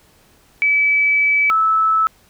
sine tone pair in turn, 2297 / 1306.8 Hz, D7 / E6, -39 / -15 cents, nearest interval minor seventh, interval 976 cents, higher first, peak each -12 dBFS, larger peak neither, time 0.62-1.5 / 1.5-2.07 s, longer first, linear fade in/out 0 ms, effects pink hiss -53 dBFS RMS until 2.29 s

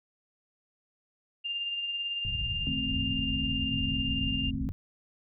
sine tone with tremolo, 2800 Hz, F7, 4 cents sharp, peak -29 dBFS, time 1.44-4.51 s, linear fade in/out 20 ms, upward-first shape sine, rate 18 Hz, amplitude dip 35%
white low-pass noise, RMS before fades -35 dBFS, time 2.25-4.72 s, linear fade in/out 0 ms, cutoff 120 Hz, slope 24 dB/octave
sine chord, A diminished, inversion second, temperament just, 158.4 / 220 / 264 Hz, Eb3 / A3 / C4, +31 / 0 / +16 cents, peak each -39 / -36 / -34 dBFS, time 2.67-4.69 s, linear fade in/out 0 ms
effects none

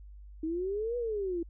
sine exponential two-way sweep, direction up then down, 311.1 to 491.7 to 329.9 Hz, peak -30 dBFS, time 0.43-1.43 s, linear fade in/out 5 ms, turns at 0.97 s, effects added 50 Hz sine -46 dBFS peak until 1.49 s

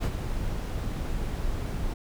brown noise with ADSR envelope, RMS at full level -23 dBFS, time 0-1.94 s, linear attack 39 ms, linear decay 57 ms, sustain -7 dB, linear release 10 ms, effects none

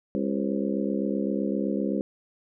harmonic tone with a mistuned harmonic, 67.8 Hz, C#2, 38 cents flat, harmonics 3 / 4 / 5 / 6 / 7 / 8, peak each -28 / -30 / -32 / -34 / -35 / -36 dBFS, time 0.15-2.01 s, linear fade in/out 0 ms, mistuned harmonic 7, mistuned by +86 cents, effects none

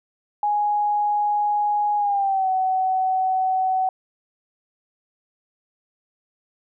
sine tone with pitch glide, 830.6 to 752.9 Hz, G#5 to F#5, 0 to +30 cents, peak -18 dBFS, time 0.43-3.89 s, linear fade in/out 2 ms, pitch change -170 cents, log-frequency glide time 1.97-2.49 s, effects none

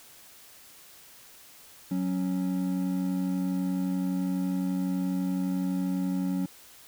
triangle tone pair together, 184.41 / 276.3 Hz, F#3 / C#4, -6 / -6 cents, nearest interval perfect fifth, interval 700 cents, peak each -26 / -28 dBFS, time 1.91-6.46 s, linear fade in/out 5 ms, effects white hiss -52 dBFS RMS until 6.87 s

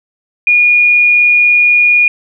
sine tone, 2439 Hz, D#7, 35 cents flat, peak -5 dBFS, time 0.47-2.08 s, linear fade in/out 2 ms, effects none

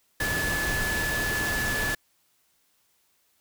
sine tone in noise, 1723 Hz, A6, 37 cents flat, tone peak -27 dBFS, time 0.2-1.95 s, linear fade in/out 5 ms, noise pink, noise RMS -30 dBFS, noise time 0.2-1.95 s, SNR 0 dB, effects white hiss -68 dBFS RMS until 3.4 s

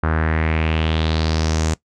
sawtooth tone with low-pass filter sweep, 79.5 Hz, D#2, 38 cents sharp, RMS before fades -19 dBFS, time 0.03-1.74 s, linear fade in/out 5 ms, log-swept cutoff 1400 to 7300 Hz, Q 3.4, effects noise-tail reverb RT60 0.1 s tail -20 dB re dry

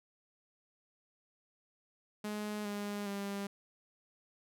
sawtooth tone with pitch steps, 210 / 204.8 / 199.82 Hz, G#3 / G#3 / G3, +19 / -24 / +33 cents, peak -33 dBFS, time 2.24-3.47 s, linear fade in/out 5 ms, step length 410 ms, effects none

